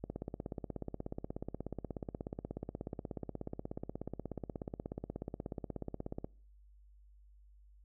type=click train; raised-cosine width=2 ms; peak=-26 dBFS; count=104; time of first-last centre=0.04-6.245 s; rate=16.6 Hz; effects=noise-tail reverb RT60 0.5 s tail -26 dB re dry + added 50 Hz sine -58 dBFS peak until 7.84 s